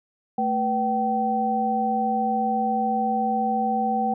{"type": "tone cluster", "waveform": "sine", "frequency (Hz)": [221.5, 491.2, 769], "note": ["A3", "B4", "G5"], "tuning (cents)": [12, -9, -33], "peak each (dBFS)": [-26, -31, -22], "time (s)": [0.38, 4.14], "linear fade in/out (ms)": 5, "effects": []}